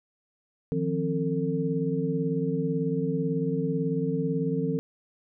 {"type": "tone cluster", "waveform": "sine", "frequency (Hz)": [156.2, 174.3, 264.3, 449.8], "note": ["D#3", "F3", "C4", "A4"], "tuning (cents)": [7, -3, 18, 38], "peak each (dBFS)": -30, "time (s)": [0.72, 4.79], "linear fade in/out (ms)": 0, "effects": []}